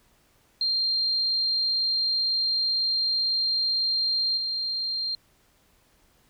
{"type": "tone with level steps", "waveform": "sine", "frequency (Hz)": 4186, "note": "C8", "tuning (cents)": 0, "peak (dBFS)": [-22, -26], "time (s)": [0.61, 5.15], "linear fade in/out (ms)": 2, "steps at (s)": 4.37, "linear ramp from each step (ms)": 5, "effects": ["pink hiss -63 dBFS RMS until 6.29 s"]}